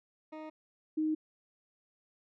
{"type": "tone pair in turn", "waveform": ["20% pulse", "sine"], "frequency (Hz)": [311.1, 311.1], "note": ["D#4", "D#4"], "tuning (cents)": [0, 0], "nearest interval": "unison", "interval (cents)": 0, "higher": "neither", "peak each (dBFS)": [-37, -28], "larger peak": "second", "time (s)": [[0.32, 0.5], [0.97, 1.15]], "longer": "neither", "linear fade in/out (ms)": 10, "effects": ["low-pass 2000 Hz 12 dB/octave"]}